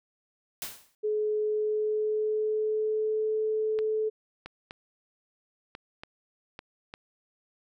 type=noise with exponential decay; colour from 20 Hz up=white; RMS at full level=-33 dBFS; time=0.62-0.95 s; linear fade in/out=1 ms; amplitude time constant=70 ms
type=tone with pitch glide; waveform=sine; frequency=425.6 to 434 Hz; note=G#4 to A4; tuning=+42 to -24 cents; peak=-25 dBFS; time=1.03-4.1 s; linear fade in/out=20 ms; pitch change=+34 cents; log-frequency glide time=1.38-3.35 s
type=clicks; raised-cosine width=0.3 ms; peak=-24 dBFS; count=7; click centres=3.789 / 4.46 / 4.709 / 5.751 / 6.035 / 6.591 / 6.939 s
effects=none